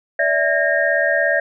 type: tone cluster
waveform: sine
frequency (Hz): 578 / 655 / 1619 / 1845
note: D5 / E5 / G#6 / A#6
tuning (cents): -28 / -11 / -45 / -18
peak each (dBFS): -20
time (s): 0.19-1.4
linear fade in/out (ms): 5
effects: none